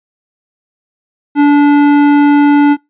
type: tone with tanh clipping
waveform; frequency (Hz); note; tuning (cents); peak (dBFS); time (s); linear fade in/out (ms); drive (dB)
sine; 289.5; D4; -25; -6; 1.35-2.77; 50; 15
effects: noise-tail reverb RT60 0.2 s tail -24 dB re dry + resampled to 8000 Hz